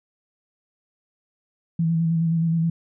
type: tone with vibrato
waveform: sine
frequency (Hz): 164.81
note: E3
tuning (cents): 0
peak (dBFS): -18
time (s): 1.79-2.7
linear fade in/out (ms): 5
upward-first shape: square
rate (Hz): 9.5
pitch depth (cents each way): 24
effects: none